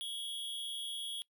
square tone with amplitude modulation, 3322 Hz, G#7, in tune, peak -36 dBFS, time 0.01-1.22 s, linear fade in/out 0 ms, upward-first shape sine, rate 263 Hz, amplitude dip 60%, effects noise-tail reverb RT60 0.1 s tail -22 dB re dry

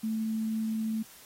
sine tone, 220.5 Hz, A3, 4 cents sharp, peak -28 dBFS, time 0.03-1.03 s, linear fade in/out 10 ms, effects white hiss -53 dBFS RMS until 1.25 s + AAC 48 kbps

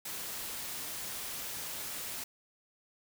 white noise, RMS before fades -40 dBFS, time 0.05-2.24 s, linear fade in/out 5 ms, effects none

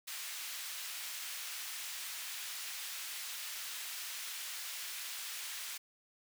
pink high-pass noise, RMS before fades -43 dBFS, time 0.07-5.78 s, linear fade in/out 10 ms, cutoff 2100 Hz, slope 12 dB/octave, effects none

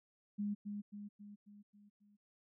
sine tone with echo, 205.5 Hz, G#3, 18 cents flat, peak -35 dBFS, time 0.38-0.55 s, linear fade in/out 20 ms, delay 270 ms, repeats 6, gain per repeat -5 dB, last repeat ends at 2.17 s, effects none

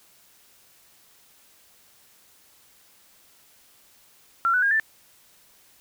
sine tone with pitch steps, 1364 / 1487.5 / 1622.1 / 1768.9 Hz, F6 / F#6 / G#6 / A6, -41 / +9 / -41 / +9 cents, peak -18 dBFS, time 4.45-4.798 s, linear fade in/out 0 ms, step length 87 ms, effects white hiss -57 dBFS RMS until 5.8 s

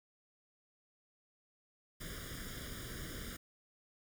pink noise with comb filter, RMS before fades -45 dBFS, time 2-3.37 s, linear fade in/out 10 ms, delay 0.58 ms, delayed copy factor +1, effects none

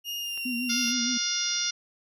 35% pulse tone with pitch glide, 2842 to 2763 Hz, F7 to F7, +30 to -19 cents, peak -29 dBFS, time 0.04-0.94 s, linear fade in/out 50 ms, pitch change -49 cents, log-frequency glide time 0.19-0.42 s
clicks, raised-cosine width 0.3 ms, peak -31 dBFS, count 2, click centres 0.376 / 0.88 s
sine tone with vibrato, 243.5 Hz, B3, 24 cents flat, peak -29 dBFS, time 0.45-1.18 s, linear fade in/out 10 ms, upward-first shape sine, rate 6.5 Hz, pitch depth 71 cents each way
harmonic tone, 707 Hz, F5, 21 cents sharp, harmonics 2 / 3 / 4 / 5 / 6 / 7 / 8 / 9, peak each -37 / -38 / -36 / -33 / -37 / -33 / -29 / -41 dBFS, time 0.69-1.71 s, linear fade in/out 10 ms
effects none

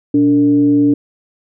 sine tone with frequency modulation, 288.9 Hz, D4, 28 cents flat, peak -8 dBFS, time 0.14-0.94 s, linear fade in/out 5 ms, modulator 166 Hz, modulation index 0.39, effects none

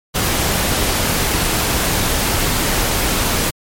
pink noise, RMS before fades -17 dBFS, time 0.14-3.51 s, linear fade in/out 20 ms, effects MP3 64 kbps

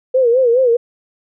sine tone with vibrato, 493.9 Hz, B4, in tune, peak -9 dBFS, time 0.14-0.77 s, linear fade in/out 10 ms, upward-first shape sine, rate 4.8 Hz, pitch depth 120 cents each way, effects none

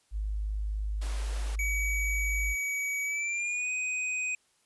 sine tone, 51.91 Hz, G#1, in tune, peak -29 dBFS, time 0.11-2.56 s, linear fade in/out 50 ms
pink high-pass noise, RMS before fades -45 dBFS, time 1.01-1.56 s, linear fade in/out 10 ms, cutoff 410 Hz, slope 12 dB/octave
square tone with pitch glide, 2268 to 2502 Hz, C#7 to D#7, +39 to +9 cents, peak -30 dBFS, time 1.59-4.35 s, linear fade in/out 2 ms, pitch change +170 cents, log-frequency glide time 3.04-3.71 s
effects white hiss -69 dBFS RMS until 4.65 s + resampled to 24000 Hz

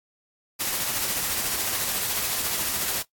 white noise with tremolo, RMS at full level -25 dBFS, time 0.59-3.03 s, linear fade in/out 20 ms, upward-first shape triangle, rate 14 Hz, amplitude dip 35%, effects noise-tail reverb RT60 0.1 s tail -17 dB re dry + AAC 64 kbps

